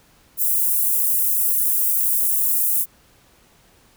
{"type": "high-pass noise", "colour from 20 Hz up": "white", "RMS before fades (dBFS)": -19, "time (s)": [0.37, 2.86], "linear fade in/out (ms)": 50, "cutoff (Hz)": 10000, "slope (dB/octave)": 24, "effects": ["pink hiss -55 dBFS RMS until 3.96 s"]}